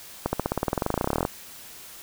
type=accelerating click train; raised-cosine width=1 ms; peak=-9 dBFS; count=25; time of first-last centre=0.26-1.251 s; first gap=70 ms; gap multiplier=0.95; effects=white hiss -44 dBFS RMS until 2.02 s